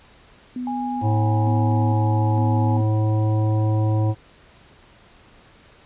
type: tone with tremolo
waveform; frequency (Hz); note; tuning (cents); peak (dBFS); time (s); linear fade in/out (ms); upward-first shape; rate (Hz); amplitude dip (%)
sine; 249; B3; +14; -25; 0.56-2.81; 2; square; 1.1; 55
type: tone with pitch glide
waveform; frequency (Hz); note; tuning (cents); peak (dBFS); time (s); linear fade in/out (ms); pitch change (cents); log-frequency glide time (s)
sine; 823 to 842.7; G#5 to G#5; -16 to +25; -26; 0.67-2.77; 2; +41; 1.02-2.29
type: harmonic tone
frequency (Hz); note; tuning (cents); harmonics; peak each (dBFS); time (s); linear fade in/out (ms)
108.1; A2; -30; 1 / 3 / 5 / 7 / 9; -17 / -27 / -31 / -34 / -36; 1.01-4.15; 50
effects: pink hiss -51 dBFS RMS until 5.85 s + resampled to 8000 Hz